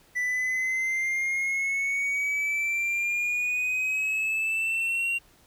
triangle exponential sweep, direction up, 1975.5 to 2763 Hz, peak -23 dBFS, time 0.15-5.19 s, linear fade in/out 20 ms, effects pink hiss -59 dBFS RMS until 5.46 s

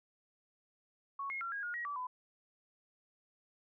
sine tone with pitch steps, 1109 / 2155 / 1368 / 1636 / 1433 / 1902 / 1154 / 1005 Hz, C#6 / C#7 / F6 / G#6 / F6 / A#6 / D6 / B5, 0 / -49 / -36 / -26 / +44 / +34 / -31 / +30 cents, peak -37 dBFS, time 1.19-2.07 s, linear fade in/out 5 ms, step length 110 ms, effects none

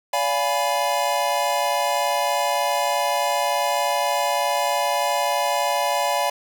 square chord, D diminished seventh, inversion none, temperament equal with one note detuned, 575.2 / 698.5 / 830.6 / 987.8 Hz, D5 / F5 / Ab5 / Cb6, -36 / 0 / 0 / 0 cents, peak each -26 dBFS, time 0.13-6.3 s, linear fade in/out 5 ms, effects none

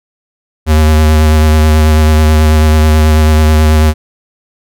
square tone with vibrato, 77.5 Hz, D#2, 6 cents flat, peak -5 dBFS, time 0.66-3.94 s, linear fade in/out 50 ms, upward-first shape sine, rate 9.2 Hz, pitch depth 21 cents each way, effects none

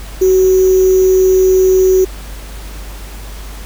sine tone with sample-and-hold, 374.5 Hz, F#4, 21 cents sharp, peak -6 dBFS, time 0.21-2.05 s, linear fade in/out 10 ms, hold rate 6300 Hz, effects added 50 Hz sine -26 dBFS peak until 3.65 s + pink hiss -34 dBFS RMS until 3.65 s

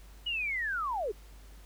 sine linear sweep, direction down, 2947 to 370 Hz, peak -30 dBFS, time 0.26-1.12 s, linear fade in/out 10 ms, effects added 50 Hz sine -49 dBFS peak until 1.65 s + pink hiss -59 dBFS RMS until 1.65 s

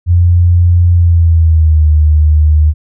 sine tone with pitch glide, 87.31 to 76.45 Hz, F2 to D#2, 0 to -30 cents, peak -4 dBFS, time 0.06-2.74 s, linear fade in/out 50 ms, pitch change -230 cents, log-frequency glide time 0.92-1.89 s, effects none

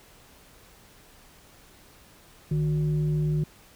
sine tone with frequency modulation, 152.7 Hz, D#3, 32 cents flat, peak -22 dBFS, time 2.51-3.44 s, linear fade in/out 5 ms, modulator 213 Hz, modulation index 0.4, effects pink hiss -54 dBFS RMS until 3.75 s

